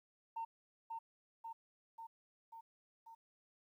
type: tone with echo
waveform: sine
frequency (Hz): 910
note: A#5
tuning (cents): -42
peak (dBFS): -38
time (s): 0.36-0.45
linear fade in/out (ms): 10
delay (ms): 540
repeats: 5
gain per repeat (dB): -3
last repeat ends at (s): 3.15
effects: tanh soft clip ceiling -36 dBFS + 13-bit